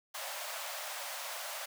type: high-pass noise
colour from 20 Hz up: pink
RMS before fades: -41 dBFS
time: 0.14-1.66 s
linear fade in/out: 10 ms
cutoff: 540 Hz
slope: 96 dB/octave
effects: none